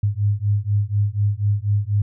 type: beating tone pair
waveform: sine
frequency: 100.8 / 104.9 Hz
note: G2 / G#2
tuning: +49 / +18 cents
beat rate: 4.1 Hz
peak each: -20 dBFS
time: 0.03-2.02 s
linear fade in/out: 5 ms
effects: none